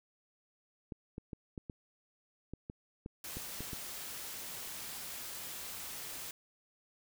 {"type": "clicks", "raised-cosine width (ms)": 3, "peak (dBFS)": -29, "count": 11, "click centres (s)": [0.922, 1.181, 1.332, 1.578, 1.698, 2.536, 2.699, 3.061, 3.37, 3.606, 3.732]}
{"type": "noise", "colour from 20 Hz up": "white", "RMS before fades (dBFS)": -44, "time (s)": [3.24, 6.31], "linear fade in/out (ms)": 2}
{"effects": []}